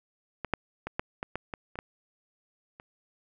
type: clicks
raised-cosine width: 0.5 ms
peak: -18 / -10 / -19 / -13 / -18 / -17 / -20 / -27 / -18 / -30 dBFS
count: 10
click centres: 0.447 / 0.537 / 0.87 / 0.995 / 1.229 / 1.356 / 1.538 / 1.756 / 1.789 / 2.799 s
effects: none